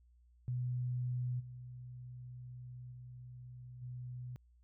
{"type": "tone with level steps", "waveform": "sine", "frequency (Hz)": 124.3, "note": "B2", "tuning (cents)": 12, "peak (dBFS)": [-34, -46, -48, -42], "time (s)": [0.48, 4.36], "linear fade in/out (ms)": 0, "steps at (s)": [1.39, 2.91, 3.81], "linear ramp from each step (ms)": 20, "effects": ["added 60 Hz sine -63 dBFS peak until 4.63 s"]}